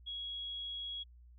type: tone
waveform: sine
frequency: 3322 Hz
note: G#7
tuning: in tune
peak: -39 dBFS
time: 0.06-1.04 s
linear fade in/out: 20 ms
effects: added 60 Hz sine -55 dBFS peak until 1.38 s